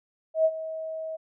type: tone with ADSR envelope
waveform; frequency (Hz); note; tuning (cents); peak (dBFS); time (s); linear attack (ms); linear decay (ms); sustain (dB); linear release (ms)
sine; 639; D#5; +46; -16; 0.34-1.17; 110; 52; -15; 18
effects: none